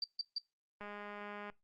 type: tone bursts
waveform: sine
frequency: 4662 Hz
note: D8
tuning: 14 cents flat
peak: -34 dBFS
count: 3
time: 0.02-0.383 s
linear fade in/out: 2 ms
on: 21 ms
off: 150 ms
type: click train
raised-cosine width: 0.5 ms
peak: -32 dBFS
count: 143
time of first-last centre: 0.81-1.499 s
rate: 206 Hz
effects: noise-tail reverb RT60 0.2 s tail -22 dB re dry + Opus 32 kbps